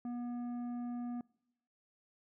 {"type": "tone with tanh clipping", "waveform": "sine", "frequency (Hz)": 241.8, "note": "B3", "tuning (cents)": -36, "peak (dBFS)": -39, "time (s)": [0.05, 1.21], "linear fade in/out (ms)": 2, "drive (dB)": 9, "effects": ["noise-tail reverb RT60 0.8 s tail -24 dB re dry"]}